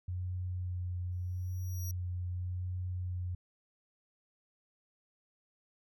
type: tone with vibrato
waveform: sine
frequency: 90.2 Hz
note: F#2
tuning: 44 cents flat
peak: -34 dBFS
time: 0.08-3.35 s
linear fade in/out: 5 ms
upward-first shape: sine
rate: 0.83 Hz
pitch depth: 14 cents each way
type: tone with exponential growth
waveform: 20% pulse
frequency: 5760 Hz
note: F#8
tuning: 47 cents flat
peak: -36 dBFS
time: 1.12-1.91 s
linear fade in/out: 1 ms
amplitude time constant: 170 ms
effects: none